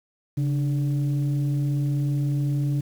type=tone pair together; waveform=sine; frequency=140 / 297.3 Hz; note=C#3 / D4; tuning=+18 / +21 cents; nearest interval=octave + minor second; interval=1303 cents; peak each=-20 / -29 dBFS; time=0.37-2.81 s; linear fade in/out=10 ms; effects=tanh soft clip ceiling -17 dBFS + 8-bit